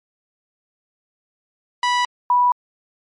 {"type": "tone pair in turn", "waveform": ["sawtooth", "sine"], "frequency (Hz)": [982, 982], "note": ["B5", "B5"], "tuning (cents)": [-10, -10], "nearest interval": "unison", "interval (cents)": 0, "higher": "neither", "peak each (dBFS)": -12, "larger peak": "neither", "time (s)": [[1.83, 2.05], [2.3, 2.52]], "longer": "neither", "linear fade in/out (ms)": 2, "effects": ["low-pass 5000 Hz 12 dB/octave", "MP3 48 kbps"]}